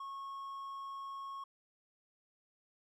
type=tone; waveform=triangle; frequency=1095 Hz; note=C#6; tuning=22 cents flat; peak=-40 dBFS; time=0-1.44 s; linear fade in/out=5 ms; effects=none